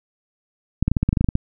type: clicks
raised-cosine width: 5 ms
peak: -5 dBFS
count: 12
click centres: 0.826 / 0.88 / 0.916 / 0.968 / 1.03 / 1.09 / 1.129 / 1.172 / 1.21 / 1.244 / 1.288 / 1.354 s
effects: none